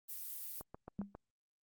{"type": "noise", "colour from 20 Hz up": "violet", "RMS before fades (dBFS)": -45, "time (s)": [0.08, 0.62], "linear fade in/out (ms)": 20}
{"type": "click train", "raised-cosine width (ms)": 1, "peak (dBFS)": -33, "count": 5, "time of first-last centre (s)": [0.61, 1.151], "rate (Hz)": 7.4}
{"type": "tone with exponential decay", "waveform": "sine", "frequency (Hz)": 200.3, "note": "G3", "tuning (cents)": 38, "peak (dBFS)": -33, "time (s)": [0.99, 1.15], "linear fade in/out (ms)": 0, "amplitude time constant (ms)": 33}
{"effects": ["Opus 32 kbps"]}